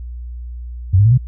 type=tone with pitch steps; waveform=sine; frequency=92.6 / 102.75 / 114 / 126.5 Hz; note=F#2 / G#2 / A#2 / B2; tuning=+2 / -18 / -38 / +42 cents; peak=-7 dBFS; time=0.93-1.178 s; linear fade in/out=10 ms; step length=62 ms; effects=added 60 Hz sine -26 dBFS peak until 1.27 s